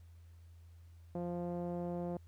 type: tone with low-pass filter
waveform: sawtooth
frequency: 174.61 Hz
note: F3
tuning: in tune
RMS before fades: -39 dBFS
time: 1.15-2.17 s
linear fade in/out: 2 ms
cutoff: 620 Hz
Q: 2.1
effects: added 84 Hz sine -54 dBFS peak until 2.27 s + pink hiss -74 dBFS RMS until 2.27 s